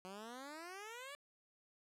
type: exponential sweep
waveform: 10% pulse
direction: up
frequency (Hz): 181.6 to 587.3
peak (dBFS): -40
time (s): 0.05-1.15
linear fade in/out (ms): 0
effects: low-pass 12000 Hz 12 dB/octave